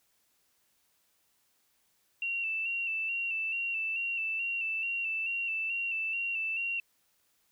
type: tone with vibrato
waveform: sine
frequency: 2700 Hz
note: E7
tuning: 41 cents sharp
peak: -30 dBFS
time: 2.22-6.8 s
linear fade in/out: 2 ms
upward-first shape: square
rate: 2.3 Hz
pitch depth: 32 cents each way
effects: white hiss -72 dBFS RMS until 7.51 s